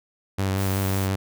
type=tone with vibrato; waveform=sawtooth; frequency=96.4 Hz; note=G2; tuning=28 cents flat; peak=-18 dBFS; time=0.38-1.16 s; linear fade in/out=10 ms; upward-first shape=sine; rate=5.5 Hz; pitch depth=20 cents each way
type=noise; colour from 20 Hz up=blue; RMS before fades=-35 dBFS; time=0.56-1.09 s; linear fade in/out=50 ms
effects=none

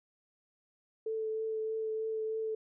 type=tone with vibrato; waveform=sine; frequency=440 Hz; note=A4; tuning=in tune; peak=-32 dBFS; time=1.06-2.55 s; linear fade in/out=5 ms; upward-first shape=triangle; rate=3.2 Hz; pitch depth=14 cents each way; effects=none

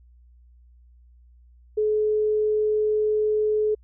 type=tone; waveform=sine; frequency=426.9 Hz; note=G#4; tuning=48 cents sharp; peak=-19 dBFS; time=1.77-3.75 s; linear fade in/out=10 ms; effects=added 60 Hz sine -50 dBFS peak until 3.83 s

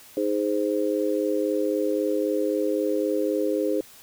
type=chord; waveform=sine; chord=Ab major; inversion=second; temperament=just; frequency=311.5 / 415.3 / 519.1 Hz; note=Eb4 / Ab4 / C5; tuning=+2 / 0 / -14 cents; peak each=-26 dBFS; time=0.17-3.81 s; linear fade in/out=2 ms; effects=white hiss -49 dBFS RMS until 4.02 s

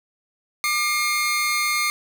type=tone pair together; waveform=sawtooth; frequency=1200 / 2138 Hz; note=D6 / C7; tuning=+37 / +37 cents; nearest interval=minor seventh; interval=1000 cents; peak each=-21 / -18 dBFS; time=0.64-1.9 s; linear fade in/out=0 ms; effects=none

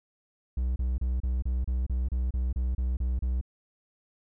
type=tone bursts; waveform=triangle; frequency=62.5 Hz; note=B1; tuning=21 cents sharp; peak=-23 dBFS; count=13; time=0.57-3.412 s; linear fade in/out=5 ms; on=190 ms; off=31 ms; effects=none

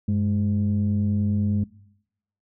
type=tone pair together; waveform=sine; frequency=98 / 207.7 Hz; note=G2 / G#3; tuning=0 / 0 cents; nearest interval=octave + minor second; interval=1300 cents; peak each=-21 dBFS; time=0.08-1.64 s; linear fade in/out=5 ms; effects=noise-tail reverb RT60 0.8 s tail -21 dB re dry + tanh soft clip ceiling -15 dBFS

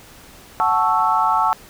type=chord; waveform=sine; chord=F# minor seventh; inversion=none; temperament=equal; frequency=740 / 880 / 1108.7 / 1318.5 Hz; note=F#5 / A5 / C#6 / E6; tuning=0 / 0 / 0 / 0 cents; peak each=-22 / -18 / -21 / -20 dBFS; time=0.6-1.53 s; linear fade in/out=0 ms; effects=pink hiss -44 dBFS RMS until 1.69 s

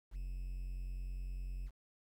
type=tone with quantisation; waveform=triangle; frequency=44.98 Hz; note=F#1; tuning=48 cents flat; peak=-37 dBFS; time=0.11-1.71 s; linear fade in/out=50 ms; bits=11; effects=none

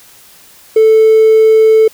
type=tone with hard clipping; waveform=triangle; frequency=440 Hz; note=A4; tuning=in tune; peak=-4 dBFS; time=0.76-1.88 s; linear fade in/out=5 ms; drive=4 dB; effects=white hiss -41 dBFS RMS until 1.93 s

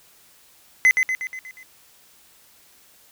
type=tone with echo; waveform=triangle; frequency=2038 Hz; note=C7; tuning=46 cents flat; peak=-9 dBFS; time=0.85-0.91 s; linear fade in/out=0 ms; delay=120 ms; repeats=6; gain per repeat=-5 dB; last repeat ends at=1.63 s; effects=white hiss -54 dBFS RMS until 3.11 s

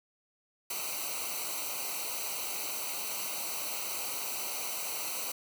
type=noise with comb filter; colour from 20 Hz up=white; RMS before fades=-36 dBFS; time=0.7-5.32 s; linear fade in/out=5 ms; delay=0.58 ms; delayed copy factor=-0.9; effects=none

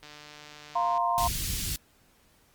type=click train; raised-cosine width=0.2 ms; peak=-29 dBFS; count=142; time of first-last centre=0.03-0.976 s; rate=149 Hz
type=chord; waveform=sine; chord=F suspended fourth; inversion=none; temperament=just; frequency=698.5 / 931.3 / 1047.7 Hz; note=F5 / Bb5 / C6; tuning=0 / -2 / +2 cents; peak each=-28 dBFS; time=0.75-1.28 s; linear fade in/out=10 ms
type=band-stop noise; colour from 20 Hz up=pink; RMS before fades=-31 dBFS; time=1.18-1.76 s; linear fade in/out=0 ms; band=140 to 3600 Hz; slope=12 dB/octave
effects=pink hiss -63 dBFS RMS until 2.54 s + Opus 32 kbps

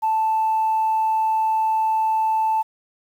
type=tone; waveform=sine; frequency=880 Hz; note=A5; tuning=in tune; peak=-16 dBFS; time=0.02-2.63 s; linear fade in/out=20 ms; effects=tanh soft clip ceiling -13 dBFS + 8-bit

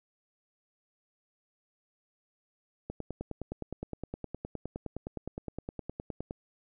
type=click train; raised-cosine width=2 ms; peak=-23 dBFS; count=34; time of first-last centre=2.9-6.309 s; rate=9.68 Hz; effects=none

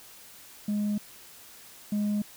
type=tone pair in turn; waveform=sine; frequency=207.7 / 207.7 Hz; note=G#3 / G#3; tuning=0 / 0 cents; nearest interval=unison; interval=0 cents; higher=neither; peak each=-23 / -22 dBFS; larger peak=second; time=0.68-0.98 / 1.92-2.22 s; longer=neither; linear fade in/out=5 ms; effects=tanh soft clip ceiling -24 dBFS + white hiss -50 dBFS RMS until 2.36 s

